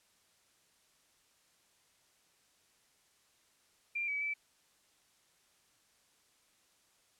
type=tone with pitch steps; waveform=sine; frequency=2380 / 2283 / 2313 Hz; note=D7 / D7 / D7; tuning=+22 / -50 / -27 cents; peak=-33 dBFS; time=3.95-4.34 s; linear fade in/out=10 ms; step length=130 ms; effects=white hiss -70 dBFS RMS until 7.19 s + low-pass 10000 Hz 12 dB/octave